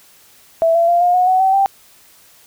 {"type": "tone with pitch steps", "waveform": "sine", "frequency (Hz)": [659.3, 675.9, 692.9, 710.3, 728.2, 746.5, 765.3, 784.5], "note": ["E5", "E5", "F5", "F5", "F#5", "F#5", "G5", "G5"], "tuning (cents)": [0, 43, -14, 29, -28, 15, -42, 1], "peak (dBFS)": -10, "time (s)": [0.62, 1.66], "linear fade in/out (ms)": 0, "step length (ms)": 130, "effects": ["white hiss -48 dBFS RMS until 2.46 s"]}